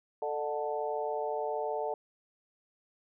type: harmonic tone with a mistuned harmonic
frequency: 146.83 Hz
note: D3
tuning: in tune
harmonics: 3 / 4 / 5 / 6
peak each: -35 / -36 / -37 / -38 dBFS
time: 0.22-1.94 s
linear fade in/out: 2 ms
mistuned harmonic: 4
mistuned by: +35 cents
effects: none

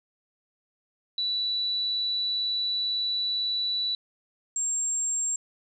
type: tone pair in turn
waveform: sine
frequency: 3951 / 7458 Hz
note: B7 / A#8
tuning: 0 / 0 cents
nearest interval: major seventh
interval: 1100 cents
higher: second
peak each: -25 dBFS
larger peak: neither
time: 1.18-3.95 / 4.56-5.36 s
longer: first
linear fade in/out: 2 ms
effects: none

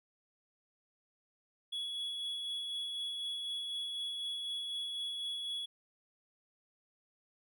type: tone with tremolo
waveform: triangle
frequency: 3371 Hz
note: G#7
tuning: 25 cents sharp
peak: -34 dBFS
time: 1.72-5.66 s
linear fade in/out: 10 ms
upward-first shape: sine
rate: 4 Hz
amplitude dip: 25%
effects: none

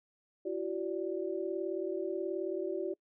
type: tone cluster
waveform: sine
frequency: 340.8 / 379.4 / 583 Hz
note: F4 / F#4 / D5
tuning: -42 / +43 / -13 cents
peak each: -37 / -35 / -40 dBFS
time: 0.45-2.94 s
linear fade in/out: 10 ms
effects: noise-tail reverb RT60 0.1 s tail -25 dB re dry

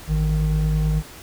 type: tone pair together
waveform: triangle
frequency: 54.62 / 154.5 Hz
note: A1 / D#3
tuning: -12 / -12 cents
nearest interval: octave + tritone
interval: 1800 cents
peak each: -18 dBFS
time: 0.07-1.03 s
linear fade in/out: 50 ms
effects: pink hiss -41 dBFS RMS until 1.22 s

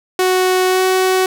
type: tone with pitch glide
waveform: sawtooth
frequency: 370 to 374.1 Hz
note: F#4 to F#4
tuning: 0 to +19 cents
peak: -8 dBFS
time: 0.19-1.26 s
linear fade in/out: 2 ms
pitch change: +19 cents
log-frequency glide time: 0.67-0.83 s
effects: none

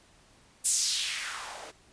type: noise with band-pass filter sweep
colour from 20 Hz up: blue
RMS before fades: -31 dBFS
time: 0.64-1.72 s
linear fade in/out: 20 ms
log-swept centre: 9100 to 460 Hz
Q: 2.2
effects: pink hiss -60 dBFS RMS until 1.92 s + resampled to 22050 Hz

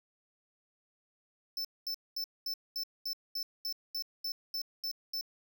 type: tone bursts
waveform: square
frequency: 5290 Hz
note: E8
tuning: 5 cents sharp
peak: -34 dBFS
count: 13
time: 1.57-5.211 s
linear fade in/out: 2 ms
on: 77 ms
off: 220 ms
effects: none

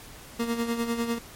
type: tone with tremolo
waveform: 30% pulse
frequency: 233.1 Hz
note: A#3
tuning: in tune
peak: -21 dBFS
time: 0.39-1.19 s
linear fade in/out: 10 ms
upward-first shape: sine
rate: 10 Hz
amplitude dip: 60%
effects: pink hiss -46 dBFS RMS until 1.35 s + MP3 64 kbps

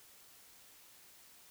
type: silence
effects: white hiss -60 dBFS RMS until 1.5 s

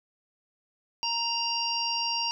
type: harmonic tone with a mistuned harmonic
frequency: 932.3 Hz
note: A#5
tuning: in tune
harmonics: 1 / 3 / 5 / 6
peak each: -32 / -32 / -32 / -32 dBFS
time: 1.03-2.31 s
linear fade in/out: 0 ms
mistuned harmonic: 5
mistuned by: +18 cents
effects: none

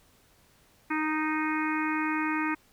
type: harmonic tone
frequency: 310 Hz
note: D#4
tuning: 6 cents flat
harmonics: 1 / 3 / 4 / 5 / 6 / 7 / 8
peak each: -29 / -34 / -35 / -36 / -37 / -37 / -38 dBFS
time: 0.9-2.55 s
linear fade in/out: 10 ms
effects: pink hiss -62 dBFS RMS until 2.72 s

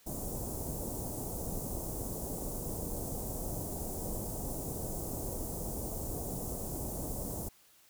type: band-stop noise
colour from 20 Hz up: pink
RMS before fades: -38 dBFS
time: 0.06-7.49 s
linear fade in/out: 10 ms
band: 750 to 7400 Hz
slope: 24 dB/octave
effects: white hiss -63 dBFS RMS until 7.89 s

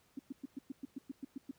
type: tone bursts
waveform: sine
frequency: 270 Hz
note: C#4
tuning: 45 cents flat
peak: -38 dBFS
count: 11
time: 0.17-1.512 s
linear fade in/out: 5 ms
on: 22 ms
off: 110 ms
effects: pink hiss -70 dBFS RMS until 1.58 s + high-pass 60 Hz 12 dB/octave

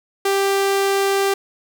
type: tone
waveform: sawtooth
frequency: 393.5 Hz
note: G4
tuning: 7 cents sharp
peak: -12 dBFS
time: 0.25-1.34 s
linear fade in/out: 5 ms
effects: none

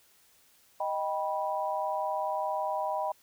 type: chord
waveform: sine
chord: Eb augmented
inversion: none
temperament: equal with one note detuned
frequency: 622.3 / 784 / 978.7 Hz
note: Eb5 / G5 / B5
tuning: 0 / 0 / -16 cents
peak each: -33 dBFS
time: 0.8-3.12 s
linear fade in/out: 5 ms
effects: white hiss -63 dBFS RMS until 3.22 s

